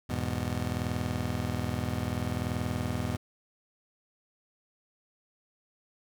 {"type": "chord", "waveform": "25% pulse", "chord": "E major", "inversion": "none", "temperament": "just", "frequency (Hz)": [82.41, 103.01, 123.61], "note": ["E2", "G#2", "B2"], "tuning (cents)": [0, -14, 2], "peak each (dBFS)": -31, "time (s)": [0.09, 3.17], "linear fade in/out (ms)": 10, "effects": []}